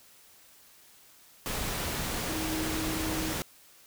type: tone in noise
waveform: sine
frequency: 316 Hz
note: D#4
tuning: 27 cents sharp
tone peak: -33 dBFS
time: 2.29-3.33 s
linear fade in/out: 0 ms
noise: pink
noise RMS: -33 dBFS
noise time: 1.46-3.42 s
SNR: -3 dB
effects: white hiss -57 dBFS RMS until 3.86 s